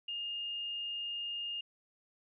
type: tone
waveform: sine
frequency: 2830 Hz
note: F7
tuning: 22 cents sharp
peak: -36 dBFS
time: 0.08-1.61 s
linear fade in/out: 5 ms
effects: none